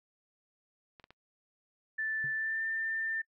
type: clicks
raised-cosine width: 0.3 ms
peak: -36 dBFS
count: 3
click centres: 0.998 / 1.041 / 1.106 s
type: tone with pitch glide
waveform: sine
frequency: 1760 to 1791.8 Hz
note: A6 to A6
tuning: 0 to +31 cents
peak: -31 dBFS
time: 1.98-3.22 s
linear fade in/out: 10 ms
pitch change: +31 cents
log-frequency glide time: 2.35-2.63 s
type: tone with exponential decay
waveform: triangle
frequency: 140 Hz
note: C#3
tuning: 18 cents sharp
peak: -38 dBFS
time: 2.24-2.38 s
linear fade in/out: 2 ms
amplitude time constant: 29 ms
effects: noise-tail reverb RT60 0.1 s tail -26 dB re dry